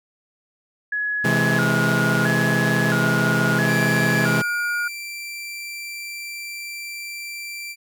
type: tone with vibrato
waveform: sine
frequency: 1555 Hz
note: G6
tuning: 14 cents flat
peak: -21 dBFS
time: 0.92-4.88 s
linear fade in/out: 5 ms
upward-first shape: square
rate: 0.75 Hz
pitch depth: 140 cents each way
type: chord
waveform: sawtooth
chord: C augmented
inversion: none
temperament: equal with one note detuned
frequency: 130.81 / 164.81 / 210.8 Hz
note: C3 / E3 / G#3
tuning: 0 / 0 / +26 cents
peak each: -19 dBFS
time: 1.24-4.42 s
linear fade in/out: 10 ms
type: tone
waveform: sawtooth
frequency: 2349 Hz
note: D7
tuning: in tune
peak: -27 dBFS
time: 3.65-7.76 s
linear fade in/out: 50 ms
effects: none